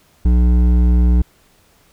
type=tone with hard clipping; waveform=sine; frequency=60.3 Hz; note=B1; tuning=41 cents flat; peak=-11 dBFS; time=0.25-1.22 s; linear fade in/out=5 ms; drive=10 dB; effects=pink hiss -54 dBFS RMS until 1.92 s